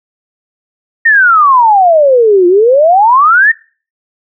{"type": "exponential two-way sweep", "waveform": "sine", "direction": "down then up", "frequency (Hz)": [1867, 345.1, 1867], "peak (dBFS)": -3, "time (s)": [1.05, 3.52], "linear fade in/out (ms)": 10, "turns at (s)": 2.47, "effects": ["noise-tail reverb RT60 0.4 s tail -24 dB re dry"]}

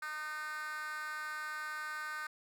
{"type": "tone with high-pass filter", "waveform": "10% pulse", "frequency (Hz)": 305.7, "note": "D#4", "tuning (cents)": -30, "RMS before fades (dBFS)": -41, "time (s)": [0.02, 2.27], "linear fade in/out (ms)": 5, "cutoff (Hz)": 1400, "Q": 4.8, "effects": []}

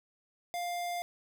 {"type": "tone", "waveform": "square", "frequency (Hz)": 701, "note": "F5", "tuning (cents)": 6, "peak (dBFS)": -34, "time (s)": [0.54, 1.02], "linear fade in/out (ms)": 0, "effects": []}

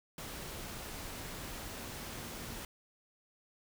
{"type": "tone in noise", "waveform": "sine", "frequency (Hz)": 233.7, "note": "A#3", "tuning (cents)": 5, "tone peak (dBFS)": -53, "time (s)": [1.79, 2.62], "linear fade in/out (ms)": 2, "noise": "pink", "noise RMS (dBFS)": -44, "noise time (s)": [0.18, 2.65], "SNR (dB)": -12, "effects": []}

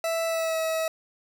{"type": "tone with pitch glide", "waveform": "40% pulse", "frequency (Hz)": [659.3, 644.2], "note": ["E5", "E5"], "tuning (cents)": [0, -40], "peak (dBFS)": -24, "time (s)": [0.04, 0.88], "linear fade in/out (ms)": 2, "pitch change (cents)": -40, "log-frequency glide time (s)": [0.26, 0.58], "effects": []}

